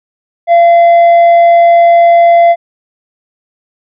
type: tone with tanh clipping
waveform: sine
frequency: 684 Hz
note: F5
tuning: 36 cents flat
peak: -3 dBFS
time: 0.47-2.56 s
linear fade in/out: 50 ms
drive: 4 dB
effects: none